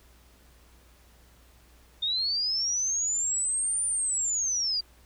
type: linear two-way sweep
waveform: sine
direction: up then down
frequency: 3612 to 9280 to 4674 Hz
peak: -25 dBFS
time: 2.02-4.81 s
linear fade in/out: 10 ms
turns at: 3.85 s
effects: added 60 Hz sine -56 dBFS peak until 5.05 s + pink hiss -60 dBFS RMS until 5.05 s